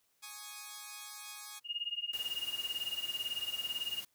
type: chord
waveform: 5% pulse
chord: Ab suspended fourth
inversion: none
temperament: equal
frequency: 830.6 / 1108.7 / 1244.5 Hz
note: Ab5 / Db6 / Eb6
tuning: 0 / 0 / 0 cents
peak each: -38 dBFS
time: 0.22-1.6 s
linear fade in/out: 20 ms
type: tone with tremolo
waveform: sine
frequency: 2849 Hz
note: F7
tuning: 34 cents sharp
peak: -31 dBFS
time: 1.64-4.04 s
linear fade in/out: 50 ms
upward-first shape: triangle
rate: 18 Hz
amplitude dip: 100%
type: noise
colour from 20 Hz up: white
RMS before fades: -48 dBFS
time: 2.13-4.05 s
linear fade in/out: 5 ms
effects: white hiss -75 dBFS RMS until 4.14 s